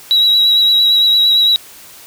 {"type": "tone with vibrato", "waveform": "sine", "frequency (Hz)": 3880, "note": "B7", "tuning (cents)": -31, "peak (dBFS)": -6, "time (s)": [0.11, 1.56], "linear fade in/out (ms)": 0, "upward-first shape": "sine", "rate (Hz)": 8.8, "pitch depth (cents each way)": 23, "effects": ["tanh soft clip ceiling -5 dBFS", "white hiss -38 dBFS RMS until 2.06 s"]}